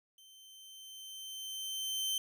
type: tone with level ramp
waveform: sawtooth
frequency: 3099 Hz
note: G7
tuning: 21 cents flat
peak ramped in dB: -54 to -28 dBFS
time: 0.18-2.18 s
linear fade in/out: 2 ms
effects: none